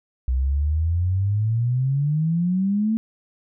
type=exponential sweep; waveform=sine; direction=up; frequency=62 to 225.8 Hz; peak=-18 dBFS; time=0.28-2.97 s; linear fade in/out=0 ms; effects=none